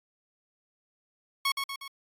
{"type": "tone with echo", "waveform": "15% pulse", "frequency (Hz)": 1102, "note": "C#6", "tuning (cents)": -11, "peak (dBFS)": -18, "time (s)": [1.45, 1.52], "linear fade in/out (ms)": 5, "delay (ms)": 120, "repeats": 3, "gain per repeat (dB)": -5, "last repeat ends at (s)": 1.88, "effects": ["AAC 48 kbps"]}